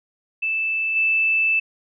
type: tone with level steps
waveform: sine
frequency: 2637 Hz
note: E7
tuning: in tune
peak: -20 / -16 dBFS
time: 0.42-1.6 s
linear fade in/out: 10 ms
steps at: 0.95 s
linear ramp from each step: 20 ms
effects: none